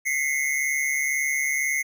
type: tone pair together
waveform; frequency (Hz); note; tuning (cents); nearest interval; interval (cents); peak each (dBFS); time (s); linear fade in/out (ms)
square; 2032 / 2174; B6 / C#7; +49 / -34; minor second; 117; -26; 0.05-1.83; 20
effects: none